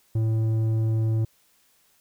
square tone with low-pass filter, 111.1 Hz, A2, 17 cents sharp, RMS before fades -23 dBFS, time 0.15-1.25 s, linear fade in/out 5 ms, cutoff 310 Hz, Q 0.6, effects white hiss -63 dBFS RMS until 2 s

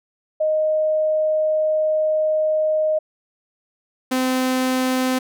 sine / sawtooth tone pair in turn, 621 / 257.4 Hz, D#5 / C4, -3 / -28 cents, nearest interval octave + minor third, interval 1525 cents, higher first, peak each -16 / -14 dBFS, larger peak second, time 0.4-2.99 / 4.11-5.19 s, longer first, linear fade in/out 10 ms, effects none

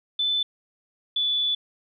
sine tone pair in turn, 3513 / 3463 Hz, A7 / A7, -3 / -28 cents, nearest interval unison, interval 25 cents, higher first, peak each -21 / -21 dBFS, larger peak neither, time 0.19-0.43 / 1.16-1.55 s, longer second, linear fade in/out 5 ms, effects none

